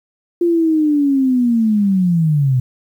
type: linear sweep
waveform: sine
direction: down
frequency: 349 to 123.47 Hz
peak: -11 dBFS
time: 0.41-2.6 s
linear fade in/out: 5 ms
effects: 8-bit